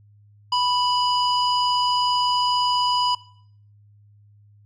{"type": "tone with low-pass filter", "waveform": "square", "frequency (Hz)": 987.8, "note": "B5", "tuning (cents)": 0, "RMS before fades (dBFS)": -21, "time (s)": [0.52, 3.15], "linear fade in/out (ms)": 5, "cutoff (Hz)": 4500, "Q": 3.6, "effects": ["noise-tail reverb RT60 0.6 s tail -19 dB re dry", "added 103 Hz sine -50 dBFS peak until 4.65 s"]}